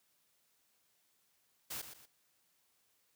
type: noise with echo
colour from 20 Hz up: white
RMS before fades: -42 dBFS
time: 1.7-1.82 s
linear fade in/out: 10 ms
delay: 120 ms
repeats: 2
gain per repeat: -9 dB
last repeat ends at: 2.06 s
effects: white hiss -75 dBFS RMS until 3.15 s + high-pass 60 Hz 12 dB/octave